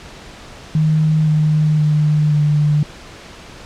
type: tone with pitch steps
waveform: sine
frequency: 155.8 / 153.48 / 151.19 / 148.94 Hz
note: D#3 / D#3 / D#3 / D3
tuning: +3 / -23 / -49 / +25 cents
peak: -11 dBFS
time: 0.75-2.83 s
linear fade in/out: 2 ms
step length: 520 ms
effects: pink hiss -37 dBFS RMS until 3.65 s + low-pass 6000 Hz 12 dB/octave